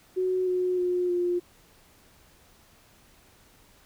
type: tone with pitch steps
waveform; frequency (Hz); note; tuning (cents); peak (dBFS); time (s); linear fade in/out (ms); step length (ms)
sine; 370 / 364.3 / 358.6 / 353.1; F#4 / F#4 / F4 / F4; 0 / -27 / +46 / +19; -23; 0.16-1.4; 20; 310
effects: pink hiss -58 dBFS RMS until 3.85 s